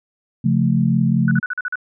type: chord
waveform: sine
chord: Db augmented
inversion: none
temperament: equal with one note detuned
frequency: 136.45 / 174.61 / 220 Hz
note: Db3 / F3 / A3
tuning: -27 / 0 / 0 cents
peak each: -18 dBFS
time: 0.44-1.4 s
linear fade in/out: 10 ms
type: tone bursts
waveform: sine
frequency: 1480 Hz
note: F#6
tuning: in tune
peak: -20 dBFS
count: 7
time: 1.28-1.756 s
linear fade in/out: 2 ms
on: 32 ms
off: 42 ms
effects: none